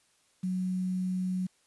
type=tone with quantisation; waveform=sine; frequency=184.3 Hz; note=F#3; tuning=7 cents flat; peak=-28 dBFS; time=0.43-1.47 s; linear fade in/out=10 ms; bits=9; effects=white hiss -68 dBFS RMS until 1.66 s + resampled to 24000 Hz